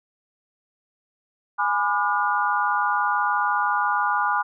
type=chord; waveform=sine; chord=G# diminished seventh; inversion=none; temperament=just; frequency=830.6 / 996.7 / 1196.1 / 1435.3 Hz; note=G#5 / B5 / D6 / F6; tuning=0 / +16 / +31 / +47 cents; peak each=-25 / -25 / -25 / -25 dBFS; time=1.58-4.43 s; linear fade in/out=20 ms; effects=none